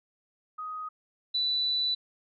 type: tone pair in turn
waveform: sine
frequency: 1252 / 3973 Hz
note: D#6 / B7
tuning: +10 / +10 cents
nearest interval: octave + minor sixth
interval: 2000 cents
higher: second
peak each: -34 / -25 dBFS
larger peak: second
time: 0.58-0.89 / 1.34-1.95 s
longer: second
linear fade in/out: 10 ms
effects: none